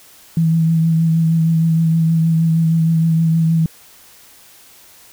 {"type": "tone with vibrato", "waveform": "sine", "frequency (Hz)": 163.1, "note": "E3", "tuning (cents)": -18, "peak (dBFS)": -11, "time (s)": [0.37, 3.66], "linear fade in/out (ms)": 2, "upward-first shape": "triangle", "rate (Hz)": 6.4, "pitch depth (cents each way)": 27, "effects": ["white hiss -45 dBFS RMS until 5.12 s"]}